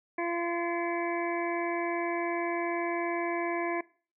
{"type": "harmonic tone with a mistuned harmonic", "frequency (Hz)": 342.6, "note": "F4", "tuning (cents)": -33, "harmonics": [1, 2, 3, 5, 6, 7], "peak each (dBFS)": [-32, -35, -37, -39, -40, -40], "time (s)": [0.18, 3.81], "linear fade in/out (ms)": 5, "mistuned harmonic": 7, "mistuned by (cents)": -78, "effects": ["noise-tail reverb RT60 0.4 s tail -20 dB re dry"]}